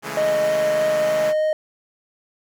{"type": "chord", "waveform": "5% pulse", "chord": "A major seventh", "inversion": "first", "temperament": "equal with one note detuned", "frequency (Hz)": [138.59, 164.81, 207.7, 222.8], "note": ["C#3", "E3", "G#3", "A3"], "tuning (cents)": [0, 0, 0, 22], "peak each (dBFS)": -22, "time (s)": [0.02, 1.34], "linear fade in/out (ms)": 50}
{"type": "tone with vibrato", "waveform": "triangle", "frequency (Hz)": 618, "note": "D#5", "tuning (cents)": -12, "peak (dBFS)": -15, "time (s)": [0.17, 1.53], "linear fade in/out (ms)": 2, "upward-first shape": "triangle", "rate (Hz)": 3.3, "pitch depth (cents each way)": 9}
{"effects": []}